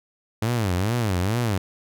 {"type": "tone with vibrato", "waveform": "sawtooth", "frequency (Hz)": 103.83, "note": "G#2", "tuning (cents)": 0, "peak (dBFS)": -17, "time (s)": [0.42, 1.58], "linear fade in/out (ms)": 5, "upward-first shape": "sine", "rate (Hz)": 2.3, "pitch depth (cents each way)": 280, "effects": []}